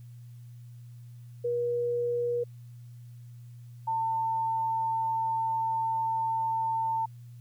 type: tone pair in turn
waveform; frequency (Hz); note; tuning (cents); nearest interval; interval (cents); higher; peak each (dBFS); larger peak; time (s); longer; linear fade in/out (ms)
sine; 480 / 897.8; B4 / A5; -49 / +35; major seventh; 1084; second; -26; neither; 1.44-2.44 / 3.87-7.06; second; 10
effects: added 120 Hz sine -44 dBFS peak until 7.4 s + white hiss -68 dBFS RMS until 7.4 s